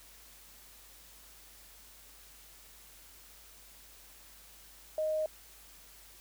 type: tone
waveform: sine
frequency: 622.3 Hz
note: D#5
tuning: in tune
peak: -29 dBFS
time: 4.98-5.26 s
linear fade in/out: 2 ms
effects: added 50 Hz sine -62 dBFS peak until 6.2 s + white hiss -56 dBFS RMS until 6.2 s